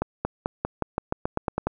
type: accelerating click train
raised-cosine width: 1 ms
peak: -10 dBFS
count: 12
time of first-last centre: 0.02-1.67 s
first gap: 230 ms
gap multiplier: 0.91
effects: none